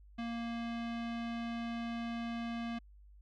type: tone with low-pass filter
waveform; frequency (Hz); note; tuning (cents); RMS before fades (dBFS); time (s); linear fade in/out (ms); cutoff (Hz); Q
square; 233.1; A#3; 0; -39; 0.18-2.79; 10; 3200; 1.3
effects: added 50 Hz sine -55 dBFS peak until 3.21 s